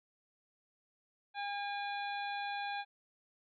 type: harmonic tone with a mistuned harmonic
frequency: 810 Hz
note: G#5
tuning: 43 cents flat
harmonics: 1 / 2 / 3 / 4 / 5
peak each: -38 / -43 / -46 / -49 / -51 dBFS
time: 1.34-2.85 s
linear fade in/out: 50 ms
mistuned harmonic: 4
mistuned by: +97 cents
effects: none